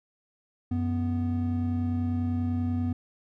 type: tone pair together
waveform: triangle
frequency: 92.36 / 246.9 Hz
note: F#2 / B3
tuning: -3 / 0 cents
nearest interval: octave + perfect fourth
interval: 1703 cents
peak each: -26 dBFS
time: 0.71-2.93 s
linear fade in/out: 5 ms
effects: none